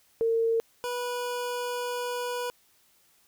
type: tone pair in turn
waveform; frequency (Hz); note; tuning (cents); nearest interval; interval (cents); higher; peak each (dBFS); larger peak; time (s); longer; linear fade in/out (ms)
sine / 25% pulse; 455.8 / 489.4; A#4 / B4; -39 / -16; minor second; 123; second; -22 / -26; first; 0.21-0.6 / 0.84-2.5; second; 0
effects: white hiss -64 dBFS RMS until 3.27 s